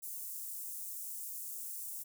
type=high-pass noise; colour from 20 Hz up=white; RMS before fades=-43 dBFS; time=0.02-2.04 s; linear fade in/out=20 ms; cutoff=7600 Hz; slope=24 dB/octave; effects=none